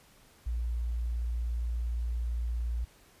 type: tone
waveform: sine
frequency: 58.7 Hz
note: A#1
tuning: 13 cents sharp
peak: -29 dBFS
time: 0.46-2.85 s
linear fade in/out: 10 ms
effects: pink hiss -60 dBFS RMS until 3.2 s + resampled to 32000 Hz